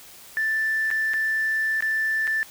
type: tone with dropouts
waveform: sine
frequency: 1765 Hz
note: A6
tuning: 5 cents sharp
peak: -20 dBFS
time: 0.37-2.43 s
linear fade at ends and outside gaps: 0 ms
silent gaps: 0.904-0.912 / 1.135-1.14 / 1.806-1.824 / 2.271-2.276 s
effects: tanh soft clip ceiling -16 dBFS + white hiss -46 dBFS RMS until 2.5 s